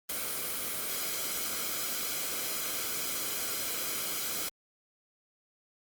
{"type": "noise with comb filter", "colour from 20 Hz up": "white", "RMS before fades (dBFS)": -34, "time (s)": [0.09, 4.49], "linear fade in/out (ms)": 5, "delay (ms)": 1.1, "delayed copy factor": -0.55, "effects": ["Opus 32 kbps"]}